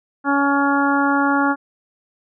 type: harmonic tone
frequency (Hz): 280.9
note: C#4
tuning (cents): +23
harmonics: 1 / 2 / 3 / 4 / 5 / 6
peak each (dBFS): -18 / -27 / -21 / -23 / -21 / -28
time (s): 0.24-1.56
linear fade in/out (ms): 50
effects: none